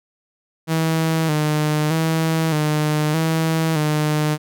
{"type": "tone with vibrato", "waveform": "sawtooth", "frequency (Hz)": 156.5, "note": "D#3", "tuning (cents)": 10, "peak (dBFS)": -13, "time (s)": [0.67, 4.38], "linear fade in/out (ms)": 50, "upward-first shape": "square", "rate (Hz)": 0.81, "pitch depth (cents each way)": 52, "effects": []}